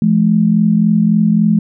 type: tone pair together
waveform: sine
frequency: 170 / 213.6 Hz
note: F3 / G#3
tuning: -46 / +49 cents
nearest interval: major third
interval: 395 cents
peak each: -13 / -10 dBFS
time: 0.02-1.59 s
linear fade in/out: 2 ms
effects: none